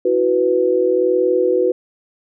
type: chord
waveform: sine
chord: E suspended second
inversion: none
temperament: just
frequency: 329.6 / 370.8 / 494.4 Hz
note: E4 / F#4 / B4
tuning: 0 / +4 / +2 cents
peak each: -22 / -16 / -16 dBFS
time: 0.05-1.72 s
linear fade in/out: 5 ms
effects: none